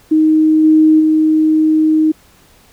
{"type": "tone with level steps", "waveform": "sine", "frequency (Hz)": 312.5, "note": "D#4", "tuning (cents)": 8, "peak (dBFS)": [-7, -5, -8], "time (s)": [0.11, 2.12], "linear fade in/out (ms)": 10, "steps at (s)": [0.63, 0.99], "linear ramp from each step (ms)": 20, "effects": ["pink hiss -48 dBFS RMS until 2.72 s"]}